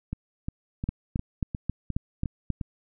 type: two click trains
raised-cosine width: 5 ms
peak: -18 / -14 dBFS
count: 8 / 7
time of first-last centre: 0.13-2.612 / 0.89-2.503 s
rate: 2.82 / 3.72 Hz
effects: none